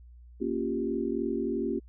sine chord, G half-diminished seventh, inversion first, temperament equal, 233.1 / 277.2 / 349.2 / 392 Hz, Bb3 / Db4 / F4 / G4, 0 / 0 / 0 / 0 cents, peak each -33 dBFS, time 0.4-1.8 s, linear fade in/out 20 ms, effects added 60 Hz sine -48 dBFS peak until 1.88 s

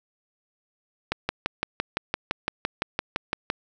click train, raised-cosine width 0.3 ms, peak -8 dBFS, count 15, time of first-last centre 1.12-3.501 s, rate 5.88 Hz, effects none

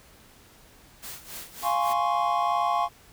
white noise with tremolo, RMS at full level -38 dBFS, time 1.02-1.94 s, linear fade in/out 20 ms, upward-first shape sine, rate 3.6 Hz, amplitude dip 80%
triangle chord, Db major seventh, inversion first, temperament equal, 698.5 / 830.6 / 1046.5 / 1108.7 Hz, F5 / Ab5 / C6 / Db6, 0 / 0 / 0 / 0 cents, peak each -25 / -26 / -27 / -26 dBFS, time 1.62-2.89 s, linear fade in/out 50 ms
effects pink hiss -54 dBFS RMS until 3.12 s

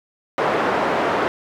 pink band-pass noise, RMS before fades -20 dBFS, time 0.38-1.28 s, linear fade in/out 0 ms, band 360 to 1400 Hz, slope 12 dB/octave, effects none

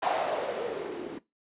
violet noise with low-pass filter sweep, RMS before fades -32 dBFS, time 0.02-1.19 s, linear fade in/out 10 ms, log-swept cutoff 780 to 310 Hz, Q 4, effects noise-tail reverb RT60 0.2 s tail -19 dB re dry + resampled to 8000 Hz

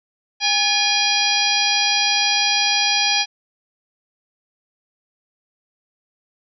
harmonic tone with a mistuned harmonic, 814 Hz, G#5, 35 cents flat, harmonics 1 / 2 / 3 / 4 / 5 / 6 / 7, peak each -24 / -28 / -22 / -22 / -24 / -22 / -25 dBFS, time 0.4-3.26 s, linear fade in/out 50 ms, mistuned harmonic 2, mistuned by +87 cents, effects none

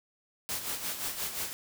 white noise with tremolo, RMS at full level -33 dBFS, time 0.49-1.53 s, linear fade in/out 0 ms, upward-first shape sine, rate 5.7 Hz, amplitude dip 60%, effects none

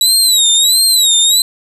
25% pulse tone with vibrato, 3894 Hz, B7, 25 cents flat, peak -3 dBFS, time 0.01-1.42 s, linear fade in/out 2 ms, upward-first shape sine, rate 1.5 Hz, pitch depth 130 cents each way, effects none

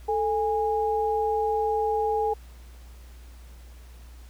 sine tone pair together, 440 / 822 Hz, A4 / G#5, 0 / -18 cents, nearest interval major seventh, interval 1082 cents, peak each -25 dBFS, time 0.08-2.34 s, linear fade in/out 10 ms, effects added 60 Hz sine -43 dBFS peak until 4.29 s + pink hiss -56 dBFS RMS until 4.29 s

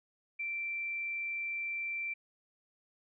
sine tone, 2347 Hz, D7, 2 cents flat, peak -34 dBFS, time 0.39-2.14 s, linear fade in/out 10 ms, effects none

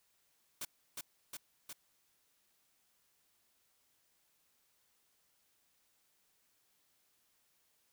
white noise with echo, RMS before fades -41 dBFS, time 0.61-0.65 s, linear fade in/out 5 ms, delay 360 ms, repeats 3, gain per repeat -2 dB, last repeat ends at 1.73 s, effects white hiss -75 dBFS RMS until 7.92 s

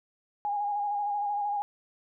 sine tone with vibrato, 820 Hz, G#5, 22 cents flat, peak -27 dBFS, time 0.45-1.62 s, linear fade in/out 0 ms, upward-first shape square, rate 13 Hz, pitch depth 25 cents each way, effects none

